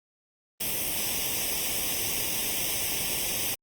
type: noise with comb filter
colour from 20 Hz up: white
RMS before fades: -29 dBFS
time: 0.6-3.55 s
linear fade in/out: 10 ms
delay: 0.35 ms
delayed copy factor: +0.8
effects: Opus 32 kbps